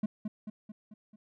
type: tone with echo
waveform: triangle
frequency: 212.9 Hz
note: G#3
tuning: 43 cents sharp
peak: -25 dBFS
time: 0.03-0.06 s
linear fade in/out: 5 ms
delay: 220 ms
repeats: 5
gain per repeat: -5 dB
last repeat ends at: 1.16 s
effects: none